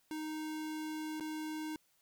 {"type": "tone with dropouts", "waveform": "square", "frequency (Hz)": 310.4, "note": "D#4", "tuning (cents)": -4, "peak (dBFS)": -39, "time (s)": [0.11, 1.76], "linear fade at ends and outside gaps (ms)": 1, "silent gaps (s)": [1.199, 1.207], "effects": ["white hiss -73 dBFS RMS until 2.01 s"]}